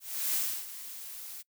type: noise with ADSR envelope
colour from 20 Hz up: blue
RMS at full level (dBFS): -29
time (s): 0-1.43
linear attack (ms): 340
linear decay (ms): 310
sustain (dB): -14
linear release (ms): 26
effects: noise-tail reverb RT60 0.1 s tail -24 dB re dry